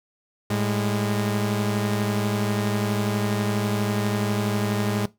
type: tone pair together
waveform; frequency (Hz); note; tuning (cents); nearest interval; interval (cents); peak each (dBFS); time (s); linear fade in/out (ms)
sawtooth; 108.4 / 204.6; A2 / G#3; -25 / -26; major seventh; 1099; -21; 0.5-5.06; 5
effects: noise-tail reverb RT60 0.2 s tail -19 dB re dry